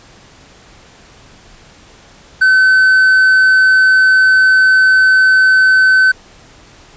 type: tone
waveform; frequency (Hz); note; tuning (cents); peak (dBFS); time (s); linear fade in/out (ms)
triangle; 1524; G6; -49; -4; 2.41-6.12; 10
effects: pink hiss -42 dBFS RMS until 6.96 s + resampled to 16000 Hz